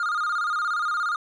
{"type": "tone with vibrato", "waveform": "triangle", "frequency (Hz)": 1318.5, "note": "E6", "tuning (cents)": 0, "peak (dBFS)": -21, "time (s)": [0, 1.16], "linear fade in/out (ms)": 2, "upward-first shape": "square", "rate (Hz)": 17, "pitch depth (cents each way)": 110, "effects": ["resampled to 22050 Hz"]}